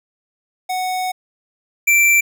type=tone pair in turn; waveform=square; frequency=740 / 2345 Hz; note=F#5 / D7; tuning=0 / -3 cents; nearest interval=octave + minor sixth; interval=1997 cents; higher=second; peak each=-20 / -11 dBFS; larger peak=second; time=0.69-1.12 / 1.87-2.21 s; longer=first; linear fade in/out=10 ms; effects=none